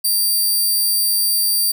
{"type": "tone", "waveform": "5% pulse", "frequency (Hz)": 4699, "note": "D8", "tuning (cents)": 0, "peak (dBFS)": -8, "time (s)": [0.04, 1.72], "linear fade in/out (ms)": 10, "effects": []}